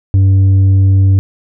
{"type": "tone with tanh clipping", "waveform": "sine", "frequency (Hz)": 96.5, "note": "G2", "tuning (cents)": -27, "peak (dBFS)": -6, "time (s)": [0.14, 1.19], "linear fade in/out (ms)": 0, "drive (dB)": 4, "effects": []}